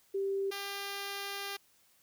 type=tone pair in turn; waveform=sine / 5% pulse; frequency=392 / 398.9 Hz; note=G4 / G4; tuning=0 / +30 cents; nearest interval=unison; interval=30 cents; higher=second; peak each=-30 / -26 dBFS; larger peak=second; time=0.14-0.51 / 0.51-1.57 s; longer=second; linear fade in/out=10 ms; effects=white hiss -67 dBFS RMS until 2.02 s